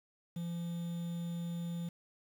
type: tone with quantisation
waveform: triangle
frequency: 170.8 Hz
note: F3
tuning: 38 cents flat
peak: -34 dBFS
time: 0.36-1.89 s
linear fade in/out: 5 ms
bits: 9
effects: none